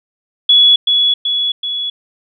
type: tone with echo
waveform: sine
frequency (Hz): 3387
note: G#7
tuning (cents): +33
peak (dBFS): -5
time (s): 0.49-0.76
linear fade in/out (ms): 5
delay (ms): 380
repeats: 3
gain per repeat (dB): -4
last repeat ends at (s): 1.9
effects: none